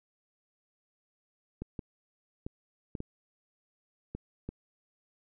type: clicks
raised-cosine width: 3 ms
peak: -24 dBFS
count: 7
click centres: 1.62 / 1.792 / 2.465 / 2.952 / 3.004 / 4.15 / 4.49 s
effects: none